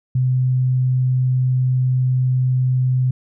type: tone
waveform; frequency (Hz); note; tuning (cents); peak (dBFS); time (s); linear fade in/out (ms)
sine; 128; C3; -38; -14; 0.15-3.11; 5
effects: none